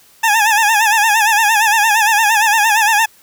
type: tone with vibrato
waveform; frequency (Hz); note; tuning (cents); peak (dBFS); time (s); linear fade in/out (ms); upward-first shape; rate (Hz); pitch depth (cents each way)
20% pulse; 865; A5; -30; -5; 0.23-3.06; 10; sine; 8.7; 100
effects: white hiss -48 dBFS RMS until 3.22 s